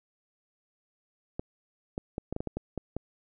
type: clicks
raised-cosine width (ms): 2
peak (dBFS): -19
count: 10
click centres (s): 1.395 / 1.979 / 2.181 / 2.326 / 2.364 / 2.405 / 2.473 / 2.57 / 2.777 / 2.966
effects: none

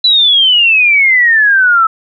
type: exponential sweep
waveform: sine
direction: down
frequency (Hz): 4006 to 1302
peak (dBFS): -5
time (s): 0.04-1.87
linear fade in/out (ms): 5
effects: none

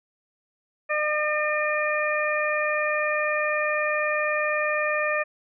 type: harmonic tone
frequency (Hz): 604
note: D5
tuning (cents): +48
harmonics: 1 / 2 / 3 / 4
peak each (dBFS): -26 / -29 / -27 / -29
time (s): 0.89-5.24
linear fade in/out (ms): 20
effects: none

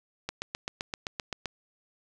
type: click train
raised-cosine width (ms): 0.2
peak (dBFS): -15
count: 10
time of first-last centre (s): 0.29-1.457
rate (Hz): 7.71
effects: none

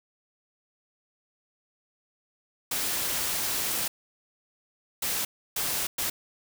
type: noise bursts at uneven times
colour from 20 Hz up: white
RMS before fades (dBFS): -29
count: 4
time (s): 2.71-3.88 / 5.02-5.25 / 5.56-5.87 / 5.98-6.1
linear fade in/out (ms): 5
effects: none

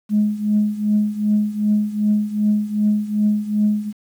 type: tone with tremolo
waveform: sine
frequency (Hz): 210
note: G#3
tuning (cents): +19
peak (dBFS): -11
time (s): 0.09-3.93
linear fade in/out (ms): 50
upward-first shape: triangle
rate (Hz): 2.6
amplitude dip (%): 85
effects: tanh soft clip ceiling -8 dBFS + 8-bit

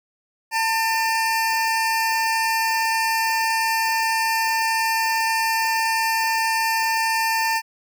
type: tone pair together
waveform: 25% pulse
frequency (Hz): 898.3 / 2401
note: A5 / D7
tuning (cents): +36 / +38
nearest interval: octave + perfect fourth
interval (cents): 1702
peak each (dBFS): -16 / -24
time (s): 0.51-7.62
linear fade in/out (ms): 50
effects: none

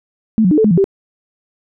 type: tone with pitch steps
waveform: sine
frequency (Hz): 220.4 / 182.3 / 304.3 / 438.4 / 211.1 / 168.6 / 391.3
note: A3 / F#3 / D#4 / A4 / G#3 / E3 / G4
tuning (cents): +3 / -25 / -38 / -6 / +29 / +39 / -3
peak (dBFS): -8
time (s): 0.38-0.842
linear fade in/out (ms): 0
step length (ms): 66
effects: none

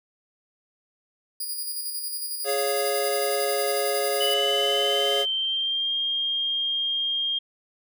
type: tone with tremolo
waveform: 5% pulse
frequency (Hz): 4875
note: D#8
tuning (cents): -36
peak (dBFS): -21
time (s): 1.4-4.34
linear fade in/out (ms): 5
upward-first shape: square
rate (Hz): 11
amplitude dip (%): 35
type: chord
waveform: square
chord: Db major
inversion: second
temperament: equal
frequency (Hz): 415.3 / 554.4 / 698.5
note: Ab4 / Db5 / F5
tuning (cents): 0 / 0 / 0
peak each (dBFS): -28 / -28 / -31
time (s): 2.44-5.26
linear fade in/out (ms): 50
type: tone with pitch glide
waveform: sine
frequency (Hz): 2968 to 3218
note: F#7 to G7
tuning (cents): +5 to +45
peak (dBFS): -23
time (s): 4.2-7.39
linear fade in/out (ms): 10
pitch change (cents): +140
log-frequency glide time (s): 4.31-5.94
effects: none

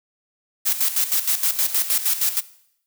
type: noise with tremolo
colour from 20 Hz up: blue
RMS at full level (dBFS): -19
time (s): 0.65-2.41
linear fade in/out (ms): 20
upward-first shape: square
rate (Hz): 6.4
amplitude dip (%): 70
effects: noise-tail reverb RT60 0.7 s tail -18 dB re dry

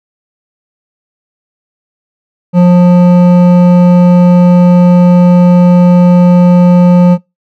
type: tone with hard clipping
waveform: sine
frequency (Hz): 177.5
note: F3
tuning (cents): +28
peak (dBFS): -3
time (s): 2.53-7.18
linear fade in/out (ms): 50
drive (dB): 10
effects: noise-tail reverb RT60 0.2 s tail -23 dB re dry

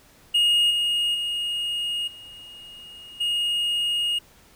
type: tone with level steps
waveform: triangle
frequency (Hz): 2861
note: F7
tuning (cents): +41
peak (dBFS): -15 / -19 / -23 / -39 / -20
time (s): 0.34-4.19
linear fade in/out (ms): 10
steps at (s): 0.7 / 1.14 / 2.07 / 3.2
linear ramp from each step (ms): 10
effects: pink hiss -54 dBFS RMS until 4.55 s

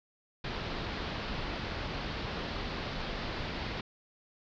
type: low-pass noise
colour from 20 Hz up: pink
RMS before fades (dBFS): -37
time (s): 0.44-3.81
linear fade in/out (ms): 5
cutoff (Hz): 4800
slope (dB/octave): 48
effects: none

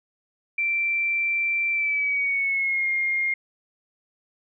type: tone with pitch glide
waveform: sine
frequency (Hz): 2348 to 2128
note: D7 to C7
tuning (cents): -1 to +29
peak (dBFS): -21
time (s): 0.58-3.34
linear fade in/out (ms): 5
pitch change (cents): -170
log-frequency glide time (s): 1.71-2.89
effects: none

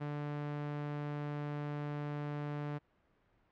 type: tone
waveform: sawtooth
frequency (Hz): 146.83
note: D3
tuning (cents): 0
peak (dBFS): -33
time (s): 0-2.79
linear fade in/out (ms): 20
effects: pink hiss -72 dBFS RMS until 3.51 s + low-pass 2000 Hz 12 dB/octave

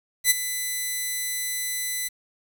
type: tone with ADSR envelope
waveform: 5% pulse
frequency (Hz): 2000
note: B6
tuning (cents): +21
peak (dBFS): -3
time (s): 0.24-2.09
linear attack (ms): 64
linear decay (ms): 21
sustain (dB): -13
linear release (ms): 19
effects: 7-bit

